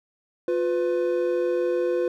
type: tone pair together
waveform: triangle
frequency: 354 / 500.6 Hz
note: F4 / B4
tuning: +23 / +23 cents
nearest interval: tritone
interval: 600 cents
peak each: -22 dBFS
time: 0.48-2.08 s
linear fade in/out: 2 ms
effects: none